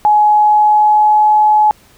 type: tone with pitch glide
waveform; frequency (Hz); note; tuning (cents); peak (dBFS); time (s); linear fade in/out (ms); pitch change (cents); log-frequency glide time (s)
sine; 842 to 849.8; G#5 to G#5; +24 to +40; -6; 0.05-1.71; 0; +16; 0.25-1.31
effects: pink hiss -47 dBFS RMS until 1.97 s